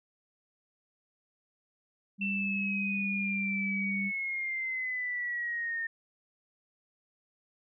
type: tone with pitch glide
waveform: sine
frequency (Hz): 198.3 to 196.82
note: G3 to G3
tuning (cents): +20 to +7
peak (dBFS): -32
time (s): 2.18-4.12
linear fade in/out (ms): 50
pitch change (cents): -13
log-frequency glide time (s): 2.86-3.88
type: exponential sweep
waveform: sine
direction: down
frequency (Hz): 2687 to 1822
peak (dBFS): -31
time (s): 2.21-5.87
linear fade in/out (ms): 5
effects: none